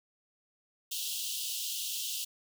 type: high-pass noise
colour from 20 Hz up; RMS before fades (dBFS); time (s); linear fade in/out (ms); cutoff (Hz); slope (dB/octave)
pink; -36; 0.91-2.25; 10; 2800; 96
effects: none